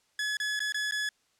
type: tone with dropouts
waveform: sawtooth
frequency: 1700 Hz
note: G#6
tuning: 40 cents sharp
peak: -25 dBFS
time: 0.19-1.09 s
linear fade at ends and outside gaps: 2 ms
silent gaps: 0.37-0.4 / 0.593-0.603 / 0.723-0.744 / 0.911-0.921 s
effects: white hiss -70 dBFS RMS until 1.39 s + low-pass 8000 Hz 12 dB/octave